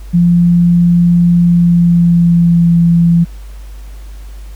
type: tone with pitch glide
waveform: sine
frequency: 173.3 to 169.73 Hz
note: F3 to F3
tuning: -13 to -49 cents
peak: -5 dBFS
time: 0.13-3.25 s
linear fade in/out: 20 ms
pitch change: -36 cents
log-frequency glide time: 1.41-2.8 s
effects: added 50 Hz sine -26 dBFS peak until 4.55 s + pink hiss -44 dBFS RMS until 4.55 s